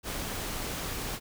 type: noise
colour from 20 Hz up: pink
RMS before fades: -35 dBFS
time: 0.03-1.2 s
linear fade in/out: 50 ms
effects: none